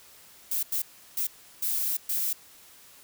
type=noise bursts at uneven times; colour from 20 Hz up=violet; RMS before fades=-28 dBFS; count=5; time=0.51-0.63 / 0.72-0.82 / 1.17-1.27 / 1.62-1.97 / 2.09-2.33 s; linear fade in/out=5 ms; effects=white hiss -53 dBFS RMS until 3.03 s